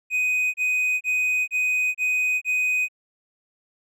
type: tone bursts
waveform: triangle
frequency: 2500 Hz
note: D#7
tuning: 8 cents sharp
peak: -18 dBFS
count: 6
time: 0.1-2.885 s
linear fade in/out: 50 ms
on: 440 ms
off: 29 ms
effects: none

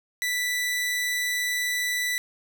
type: tone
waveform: sawtooth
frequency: 1975.5 Hz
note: B6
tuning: in tune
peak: -21 dBFS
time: 0.22-2.18 s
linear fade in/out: 0 ms
effects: none

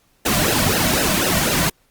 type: noise with flanger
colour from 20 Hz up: pink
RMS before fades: -18 dBFS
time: 0.25-1.7 s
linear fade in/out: 10 ms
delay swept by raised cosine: 0.86 to 2.46 ms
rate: 4 Hz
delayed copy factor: -0.95
effects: pink hiss -60 dBFS RMS until 1.9 s + Opus 48 kbps

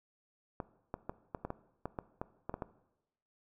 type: clicks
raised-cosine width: 1 ms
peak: -23 dBFS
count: 12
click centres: 0.602 / 0.941 / 1.095 / 1.348 / 1.45 / 1.504 / 1.856 / 1.988 / 2.215 / 2.495 / 2.541 / 2.622 s
effects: noise-tail reverb RT60 0.9 s tail -17 dB re dry

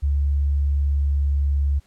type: tone with pitch glide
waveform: sine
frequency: 71 to 70.55 Hz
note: C#2 to C#2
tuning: +42 to +31 cents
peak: -17 dBFS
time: 0.02-1.8 s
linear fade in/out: 20 ms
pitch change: -11 cents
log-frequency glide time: 0.53-1.62 s
effects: pink hiss -61 dBFS RMS until 1.86 s + low-pass 11000 Hz 12 dB/octave

